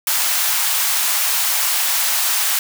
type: high-pass noise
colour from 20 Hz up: white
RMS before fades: -18 dBFS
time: 0.07-2.59 s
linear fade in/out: 2 ms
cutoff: 730 Hz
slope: 24 dB/octave
effects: none